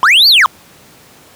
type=linear two-way sweep; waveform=triangle; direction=up then down; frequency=958 to 4699 to 958 Hz; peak=-3 dBFS; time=0.03-0.46 s; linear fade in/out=0 ms; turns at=0.28 s; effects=pink hiss -42 dBFS RMS until 1.35 s + high-pass 100 Hz 12 dB/octave